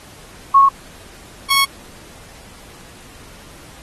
sine / 15% pulse tone pair in turn, 1098 / 1102.3 Hz, C#6 / C#6, -17 / -10 cents, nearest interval unison, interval 7 cents, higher second, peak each -6 dBFS, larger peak neither, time 0.54-0.69 / 1.5-1.65 s, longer neither, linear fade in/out 10 ms, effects pink hiss -42 dBFS RMS until 3.82 s + AAC 32 kbps

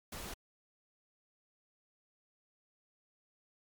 pink noise, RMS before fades -44 dBFS, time 0.12-0.34 s, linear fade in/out 5 ms, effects MP3 96 kbps

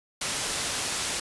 white low-pass noise, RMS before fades -30 dBFS, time 0.21-1.2 s, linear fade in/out 5 ms, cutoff 9500 Hz, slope 12 dB/octave, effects resampled to 24000 Hz

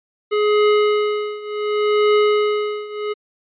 square tone with tremolo, 420 Hz, G#4, 19 cents sharp, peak -12 dBFS, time 0.31-3.14 s, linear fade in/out 20 ms, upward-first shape triangle, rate 0.68 Hz, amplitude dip 90%, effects resampled to 8000 Hz

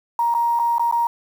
sine tone with dropouts, 939 Hz, A#5, 12 cents sharp, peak -16 dBFS, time 0.19-1.07 s, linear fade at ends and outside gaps 2 ms, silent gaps 0.341-0.348 / 0.591-0.596 / 0.783-0.795 / 0.913-0.924 s, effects 7-bit

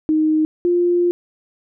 sine tone pair in turn, 311.1 / 350.6 Hz, D#4 / F4, 0 / +7 cents, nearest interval major second, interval 207 cents, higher second, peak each -13 dBFS, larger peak neither, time 0.09-0.45 / 0.65-1.11 s, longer second, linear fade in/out 0 ms, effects none

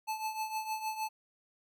square tone with tremolo, 871 Hz, A5, 18 cents flat, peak -32 dBFS, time 0.07-1.09 s, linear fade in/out 20 ms, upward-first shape triangle, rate 6.5 Hz, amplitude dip 75%, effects none

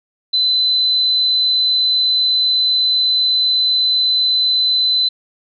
sine tone, 4028 Hz, B7, 33 cents sharp, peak -12 dBFS, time 0.33-5.09 s, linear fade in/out 10 ms, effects none

